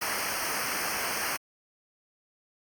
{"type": "noise with comb filter", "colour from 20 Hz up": "pink", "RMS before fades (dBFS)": -31, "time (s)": [0.01, 1.37], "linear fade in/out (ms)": 10, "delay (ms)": 0.27, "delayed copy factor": -1, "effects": ["Opus 48 kbps"]}